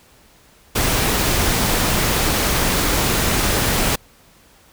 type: noise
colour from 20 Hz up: pink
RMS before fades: -18 dBFS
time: 0.75-3.96 s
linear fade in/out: 10 ms
effects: pink hiss -51 dBFS RMS until 4.72 s